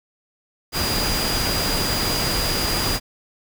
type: tone in noise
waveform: sine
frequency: 4860 Hz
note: D#8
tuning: 42 cents flat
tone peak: -25 dBFS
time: 0.72-3 s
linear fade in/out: 50 ms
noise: pink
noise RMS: -23 dBFS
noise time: 0.72-3 s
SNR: -5 dB
effects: none